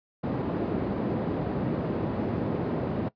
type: band-pass noise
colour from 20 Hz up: white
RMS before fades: -29 dBFS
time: 0.23-3.09 s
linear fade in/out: 10 ms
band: 110 to 360 Hz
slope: 12 dB/octave
effects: noise-tail reverb RT60 0.1 s tail -18 dB re dry + resampled to 11025 Hz